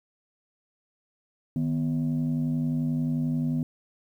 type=tone pair together; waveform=sine; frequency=155.54 / 246.9 Hz; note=D#3 / B3; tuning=0 / 0 cents; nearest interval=minor sixth; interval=800 cents; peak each=-25 dBFS; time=1.56-3.63 s; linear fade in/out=2 ms; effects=tanh soft clip ceiling -20 dBFS + 10-bit